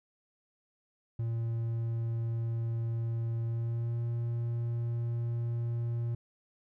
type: tone with pitch glide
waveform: triangle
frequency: 115.2 to 117.62 Hz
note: A#2 to A#2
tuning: -20 to +16 cents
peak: -28 dBFS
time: 1.19-6.15 s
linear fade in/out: 5 ms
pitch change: +36 cents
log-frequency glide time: 3.45-4 s
effects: none